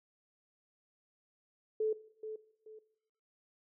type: tone with echo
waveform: sine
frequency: 434.9 Hz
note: A4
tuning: 20 cents flat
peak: -29 dBFS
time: 1.8-1.93 s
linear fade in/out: 5 ms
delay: 430 ms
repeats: 2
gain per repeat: -10 dB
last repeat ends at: 2.79 s
effects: noise-tail reverb RT60 0.8 s tail -18 dB re dry